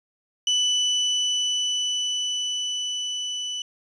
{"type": "tone with level ramp", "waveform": "35% pulse", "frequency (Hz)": 2983, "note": "F#7", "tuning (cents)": 13, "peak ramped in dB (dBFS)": [-17, -26], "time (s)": [0.47, 3.62], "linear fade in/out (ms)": 2, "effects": ["resampled to 22050 Hz"]}